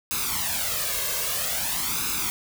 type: noise with flanger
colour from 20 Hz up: white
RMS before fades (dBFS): -27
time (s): 0.11-2.3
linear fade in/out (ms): 0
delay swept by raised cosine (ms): 0.78 to 1.88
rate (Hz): 0.51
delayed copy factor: +0.75
effects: none